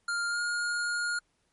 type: tone with pitch glide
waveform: square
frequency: 1402 to 1425.7 Hz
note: F6 to F6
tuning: +6 to +35 cents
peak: -29 dBFS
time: 0.08-1.19 s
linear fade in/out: 5 ms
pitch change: +29 cents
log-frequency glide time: 0.29-0.4 s
effects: pink hiss -73 dBFS RMS until 1.52 s + MP3 48 kbps